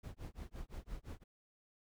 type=noise with tremolo; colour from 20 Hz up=brown; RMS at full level=-44 dBFS; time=0.03-1.24 s; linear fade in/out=10 ms; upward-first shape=sine; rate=5.8 Hz; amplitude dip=100%; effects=none